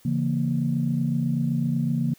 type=chord; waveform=sine; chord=A# diminished; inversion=first; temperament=just; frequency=139.85 / 167.82 / 233.1 Hz; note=C#3 / E3 / A#3; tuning=+16 / +31 / 0 cents; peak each=-25 / -26 / -25 dBFS; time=0.05-2.14 s; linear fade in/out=5 ms; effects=tanh soft clip ceiling -12 dBFS + white hiss -57 dBFS RMS until 2.18 s